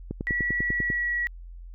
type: click train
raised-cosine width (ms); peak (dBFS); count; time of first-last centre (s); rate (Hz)
3; -17; 9; 0.11-0.902; 10.1
type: tone with pitch glide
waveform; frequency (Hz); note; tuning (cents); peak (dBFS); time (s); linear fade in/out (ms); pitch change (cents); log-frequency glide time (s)
sine; 1938 to 1925.7; B6 to B6; -33 to -44; -24; 0.27-1.27; 0; -11; 0.63-1.16
effects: added 43 Hz sine -39 dBFS peak until 1.74 s

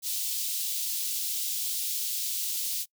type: high-pass noise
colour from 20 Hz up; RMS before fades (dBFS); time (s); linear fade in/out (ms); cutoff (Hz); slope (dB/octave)
white; -31; 0.02-2.86; 50; 3200; 24
effects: noise-tail reverb RT60 0.1 s tail -24 dB re dry

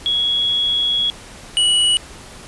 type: tone pair in turn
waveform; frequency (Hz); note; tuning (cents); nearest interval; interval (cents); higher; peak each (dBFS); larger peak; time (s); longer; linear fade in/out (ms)
sine / square; 3343 / 2933; G#7 / F#7; +11 / -16; major second; 227; first; -15 / -13; second; 0.06-1.1 / 1.57-1.97; first; 0
effects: pink hiss -38 dBFS RMS until 2.47 s + resampled to 24000 Hz

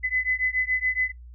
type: beating tone pair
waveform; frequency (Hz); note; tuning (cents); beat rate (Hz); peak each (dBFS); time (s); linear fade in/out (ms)
sine; 2013 / 2020.1; B6 / B6; +33 / +39; 7.1; -26; 0.03-1.12; 20
effects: noise-tail reverb RT60 0.1 s tail -17 dB re dry + added 60 Hz sine -41 dBFS peak until 1.34 s

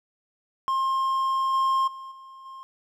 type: tone with level steps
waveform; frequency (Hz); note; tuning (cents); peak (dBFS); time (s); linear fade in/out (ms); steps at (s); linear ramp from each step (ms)
triangle; 1064; C6; +29; -20 / -18 / -35 / -41 / -37; 0.68-2.63; 0; 1.53 / 1.87 / 2.11 / 2.45; 10
effects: none

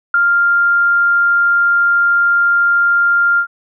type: tone with ADSR envelope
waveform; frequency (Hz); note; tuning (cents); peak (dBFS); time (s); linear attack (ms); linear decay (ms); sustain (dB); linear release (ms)
sine; 1396.9; F6; 0; -6; 0.14-3.47; 4; 6; -3; 84
effects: none

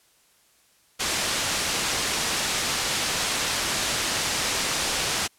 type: low-pass noise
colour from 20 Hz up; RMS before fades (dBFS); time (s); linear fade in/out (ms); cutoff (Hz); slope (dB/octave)
white; -26; 0.99-5.28; 20; 6900; 12
effects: white hiss -61 dBFS RMS until 5.38 s + low-pass 12000 Hz 12 dB/octave

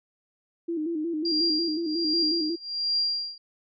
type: tone with vibrato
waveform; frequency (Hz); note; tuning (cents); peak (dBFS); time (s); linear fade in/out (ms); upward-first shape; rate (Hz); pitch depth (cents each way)
sine; 322.1; E4; -40; -26; 0.68-2.56; 10; square; 5.5; 81
type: tone with tremolo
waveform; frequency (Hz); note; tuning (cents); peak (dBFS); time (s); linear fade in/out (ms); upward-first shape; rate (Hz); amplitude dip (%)
sine; 4766; D8; +25; -21; 1.25-3.38; 5; triangle; 1.3; 95
effects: none

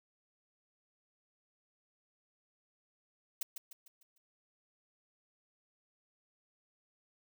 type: noise with echo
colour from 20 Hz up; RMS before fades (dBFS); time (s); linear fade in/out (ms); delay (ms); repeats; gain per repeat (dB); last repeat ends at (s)
blue; -35; 3.41-3.43; 5; 150; 5; -7; 4.18
effects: none

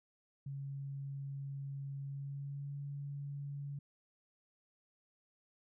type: tone with pitch glide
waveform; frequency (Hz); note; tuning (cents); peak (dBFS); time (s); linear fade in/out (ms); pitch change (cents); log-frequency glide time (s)
sine; 138.59 to 141.75; C#3 to C#3; 0 to +39; -40; 0.46-3.79; 5; +39; 2.02-2.77
effects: none

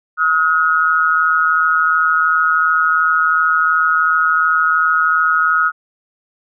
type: tone pair together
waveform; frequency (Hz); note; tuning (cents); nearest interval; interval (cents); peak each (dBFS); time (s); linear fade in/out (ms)
sine; 1275.2 / 1438; D#6 / F#6; +42 / -50; major second; 208; -14; 0.17-5.72; 50
effects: none

